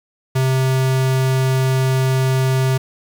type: tone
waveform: square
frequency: 131.3 Hz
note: C3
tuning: 6 cents sharp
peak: -15 dBFS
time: 0.35-2.78 s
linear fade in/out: 10 ms
effects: 7-bit